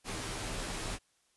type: noise with comb filter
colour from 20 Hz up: pink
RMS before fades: -38 dBFS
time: 0.04-0.99 s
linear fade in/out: 50 ms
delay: 14 ms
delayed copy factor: -0.7
effects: white hiss -72 dBFS RMS until 1.36 s + resampled to 24000 Hz